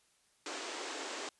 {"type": "band-pass noise", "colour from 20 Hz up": "pink", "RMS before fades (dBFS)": -42, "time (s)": [0.46, 1.29], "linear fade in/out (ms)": 2, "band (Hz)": [290, 8100], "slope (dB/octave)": 48, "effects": ["white hiss -71 dBFS RMS until 1.39 s", "resampled to 24000 Hz"]}